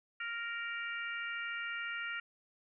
harmonic tone, 466.2 Hz, A#4, in tune, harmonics 3 / 4 / 5 / 6, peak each -40 / -42 / -44 / -46 dBFS, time 0.2-2.2 s, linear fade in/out 5 ms, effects none

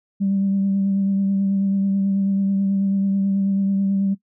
sine tone with vibrato, 196 Hz, G3, in tune, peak -16 dBFS, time 0.2-4.15 s, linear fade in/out 20 ms, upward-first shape triangle, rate 9.2 Hz, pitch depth 24 cents each way, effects noise-tail reverb RT60 0.1 s tail -19 dB re dry + tanh soft clip ceiling -12 dBFS

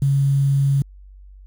sine tone with quantisation, 138.59 Hz, C#3, in tune, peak -14 dBFS, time 0.02-0.82 s, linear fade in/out 2 ms, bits 7, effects added 48 Hz sine -40 dBFS peak until 1.46 s

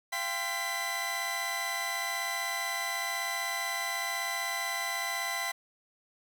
sawtooth tone cluster, 687 / 787 / 1038 / 2000 Hz, F5 / G5 / C6 / B6, -29 / +7 / -14 / +21 cents, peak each -36 / -35 / -35 / -30 dBFS, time 0.12-5.52 s, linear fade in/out 10 ms, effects none

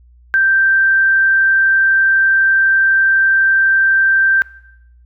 sine tone, 1568 Hz, G6, in tune, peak -9 dBFS, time 0.34-4.42 s, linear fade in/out 0 ms, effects noise-tail reverb RT60 0.8 s tail -20 dB re dry + added 60 Hz sine -43 dBFS peak until 5.05 s

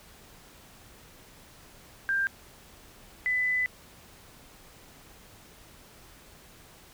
sine tone pair in turn, 1588 / 2001 Hz, G6 / B6, +22 / +22 cents, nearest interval major third, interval 400 cents, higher second, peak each -24 dBFS, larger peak neither, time 2.09-2.27 / 3.26-3.66 s, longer second, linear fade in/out 0 ms, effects pink hiss -53 dBFS RMS until 6.93 s

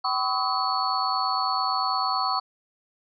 sine tone cluster, 765 / 1012 / 1121 / 1278 / 4419 Hz, G5 / B5 / C#6 / D#6 / C#8, -42 / +42 / +19 / +46 / -6 cents, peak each -29 dBFS, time 0.04-2.4 s, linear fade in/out 10 ms, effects none

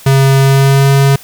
square tone with pitch glide, 135.7 to 137.91 Hz, C#3 to C#3, -36 to -9 cents, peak -6 dBFS, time 0.06-1.16 s, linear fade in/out 5 ms, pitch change +27 cents, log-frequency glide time 0.39-0.9 s, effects white hiss -36 dBFS RMS until 1.23 s

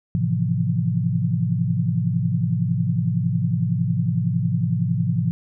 sine chord, F major seventh, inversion first, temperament just, 109.13 / 130.96 / 163.7 / 174.61 Hz, A2 / C3 / E3 / F3, -14 / +2 / -12 / 0 cents, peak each -24 dBFS, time 0.15-5.31 s, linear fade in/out 0 ms, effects none

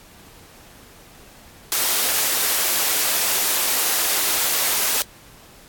white high-pass noise, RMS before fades -20 dBFS, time 1.72-5.02 s, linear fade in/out 0 ms, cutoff 340 Hz, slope 12 dB/octave, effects pink hiss -47 dBFS RMS until 5.68 s + AAC 64 kbps

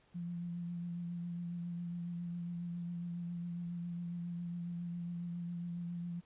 sine tone with vibrato, 172.8 Hz, F3, 18 cents flat, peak -38 dBFS, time 0.14-6.21 s, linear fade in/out 20 ms, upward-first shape triangle, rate 7.3 Hz, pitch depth 25 cents each way, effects pink hiss -69 dBFS RMS until 6.25 s + resampled to 8000 Hz

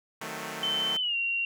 5% pulse chord, D# diminished seventh, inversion none, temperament equal with one note detuned, 155.56 / 185 / 221.1 / 261.6 Hz, D#3 / F#3 / A3 / C4, 0 / 0 / +9 / 0 cents, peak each -29 / -31 / -27 / -33 dBFS, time 0.21-0.97 s, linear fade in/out 5 ms
sine tone with pitch glide, 3074 to 2754 Hz, G7 to F7, -35 to -25 cents, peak -26 dBFS, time 0.63-1.45 s, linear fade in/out 2 ms, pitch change -190 cents, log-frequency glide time 0.98-1.16 s
effects none

